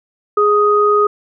sine tone pair together, 415.3 / 1247.8 Hz, G#4 / D#6, 0 / +5 cents, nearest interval octave + perfect fifth, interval 1905 cents, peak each -12 dBFS, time 0.37-1.07 s, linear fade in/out 5 ms, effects none

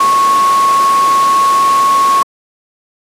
sine tone in noise, 1100 Hz, C#6, 14 cents flat, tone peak -7 dBFS, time 0-2.23 s, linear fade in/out 5 ms, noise pink, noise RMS -20 dBFS, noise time 0-2.23 s, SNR +10 dB, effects high-pass 300 Hz 12 dB/octave + low-pass 11000 Hz 12 dB/octave

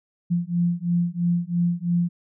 sine beating tone pair, 171.9 / 174.9 Hz, F3 / F3, -27 / +3 cents, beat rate 3 Hz, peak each -23 dBFS, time 0.3-2.09 s, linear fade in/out 20 ms, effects none

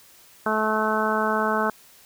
harmonic tone, 216.7 Hz, A3, 26 cents flat, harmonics 1 / 2 / 3 / 4 / 5 / 6 / 7, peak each -28 / -28 / -28 / -28 / -28 / -28 / -28 dBFS, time 0.46-1.7 s, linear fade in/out 2 ms, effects white hiss -52 dBFS RMS until 2.05 s

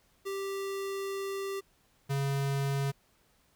square tone pair in turn, 392 / 138.59 Hz, G4 / C#3, 0 / 0 cents, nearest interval octave + tritone, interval 1800 cents, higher first, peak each -34 / -29 dBFS, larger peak second, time 0.25-1.61 / 2.09-2.92 s, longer first, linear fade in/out 20 ms, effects pink hiss -68 dBFS RMS until 3.55 s

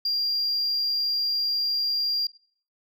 sine tone, 4777 Hz, D8, 29 cents sharp, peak -21 dBFS, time 0.05-2.27 s, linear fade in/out 5 ms, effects noise-tail reverb RT60 0.5 s tail -19 dB re dry + tanh soft clip ceiling -20 dBFS

